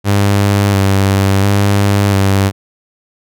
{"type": "tone with vibrato", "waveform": "sawtooth", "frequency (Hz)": 99.2, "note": "G2", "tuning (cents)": 21, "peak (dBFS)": -5, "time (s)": [0.04, 2.52], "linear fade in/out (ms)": 50, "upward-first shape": "square", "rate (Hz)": 0.72, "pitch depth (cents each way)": 25, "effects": []}